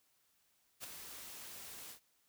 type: noise with ADSR envelope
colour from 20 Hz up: white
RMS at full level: -44 dBFS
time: 0.8-2 s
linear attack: 38 ms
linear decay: 13 ms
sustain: -6 dB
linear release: 100 ms
effects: white hiss -75 dBFS RMS until 2.28 s